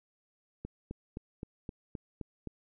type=click train; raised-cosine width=3 ms; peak=-26 dBFS; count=8; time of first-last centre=0.65-2.473 s; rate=3.84 Hz; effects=none